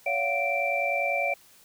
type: tone cluster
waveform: sine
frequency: 565 / 687 / 737 / 2347 Hz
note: C#5 / F5 / F#5 / D7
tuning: +33 / -29 / -7 / -2 cents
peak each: -30 / -30 / -33 / -27 dBFS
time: 0.06-1.34 s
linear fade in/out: 5 ms
effects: white hiss -56 dBFS RMS until 1.64 s